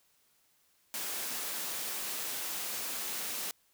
white high-pass noise, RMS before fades -37 dBFS, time 0.94-3.51 s, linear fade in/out 0 ms, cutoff 200 Hz, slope 12 dB/octave, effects white hiss -70 dBFS RMS until 3.73 s

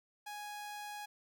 sawtooth tone, 830.6 Hz, G#5, in tune, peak -39 dBFS, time 0.26-1.06 s, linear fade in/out 10 ms, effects none

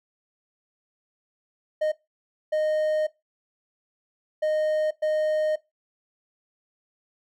triangle tone bursts at uneven times, 617 Hz, D#5, 15 cents flat, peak -19 dBFS, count 4, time 1.81-1.92 / 2.52-3.07 / 4.42-4.91 / 5.02-5.56 s, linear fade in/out 10 ms, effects noise-tail reverb RT60 0.2 s tail -19 dB re dry

